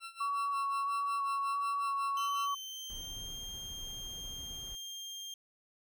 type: tone with tremolo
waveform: 20% pulse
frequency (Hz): 1350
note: E6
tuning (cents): +41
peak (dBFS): -36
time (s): 0-2.49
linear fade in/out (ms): 50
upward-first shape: sine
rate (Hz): 5.5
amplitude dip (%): 85
type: tone with vibrato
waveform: sine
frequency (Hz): 1121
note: C#6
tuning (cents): +19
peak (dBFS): -31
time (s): 0.2-2.55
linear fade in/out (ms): 10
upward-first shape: square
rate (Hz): 1.5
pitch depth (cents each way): 14
type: tone with pitch glide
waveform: 30% pulse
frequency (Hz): 3063 to 3199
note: G7 to G7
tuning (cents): -41 to +34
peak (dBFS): -39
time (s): 2.17-5.34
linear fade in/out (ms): 2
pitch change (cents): +75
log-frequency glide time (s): 2.36-3.31
type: noise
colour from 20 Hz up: brown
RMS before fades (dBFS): -49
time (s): 2.9-4.75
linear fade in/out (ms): 0
effects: none